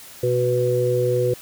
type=harmonic tone; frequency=123.47 Hz; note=B2; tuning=in tune; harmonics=1 / 3 / 4; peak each=-23 / -22 / -20 dBFS; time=0.23-1.34 s; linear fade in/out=5 ms; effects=white hiss -42 dBFS RMS until 1.41 s